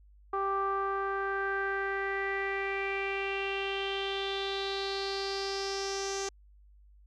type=tone with low-pass filter sweep; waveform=sawtooth; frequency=392 Hz; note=G4; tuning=in tune; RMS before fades=-33 dBFS; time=0.33-6.29 s; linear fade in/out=5 ms; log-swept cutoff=1100 to 6300 Hz; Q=5.4; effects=added 50 Hz sine -55 dBFS peak until 7.06 s